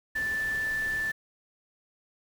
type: tone in noise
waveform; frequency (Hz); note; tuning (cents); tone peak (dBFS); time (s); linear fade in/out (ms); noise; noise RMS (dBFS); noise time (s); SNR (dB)
sine; 1760; A6; 0; -27; 0.15-1.12; 10; pink; -43; 0.15-1.12; +13
effects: none